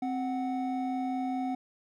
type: tone pair together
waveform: triangle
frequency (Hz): 261.6 / 739.9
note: C4 / F#5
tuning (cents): 0 / 0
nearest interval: octave + tritone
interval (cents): 1800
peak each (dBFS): -29 / -32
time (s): 0.02-1.55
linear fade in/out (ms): 5
effects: none